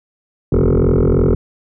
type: tone with frequency modulation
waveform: sine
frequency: 155.56 Hz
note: D#3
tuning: in tune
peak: -7 dBFS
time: 0.52-1.35 s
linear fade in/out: 5 ms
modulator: 43.1 Hz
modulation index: 7.1
effects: tanh soft clip ceiling -9 dBFS